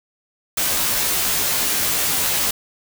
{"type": "noise with comb filter", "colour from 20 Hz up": "white", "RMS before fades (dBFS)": -20, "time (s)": [0.57, 2.51], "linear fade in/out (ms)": 5, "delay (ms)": 15, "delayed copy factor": -1, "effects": []}